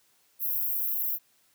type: high-pass noise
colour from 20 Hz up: pink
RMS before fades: -29 dBFS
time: 0.39-1.19 s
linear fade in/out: 50 ms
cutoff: 12000 Hz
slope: 96 dB/octave
effects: white hiss -66 dBFS RMS until 1.54 s + high-pass 80 Hz 12 dB/octave